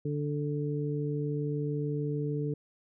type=harmonic tone; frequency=146.83 Hz; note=D3; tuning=in tune; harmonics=1 / 2 / 3; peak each=-31 / -36 / -35 dBFS; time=0.05-2.54 s; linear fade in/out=5 ms; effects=none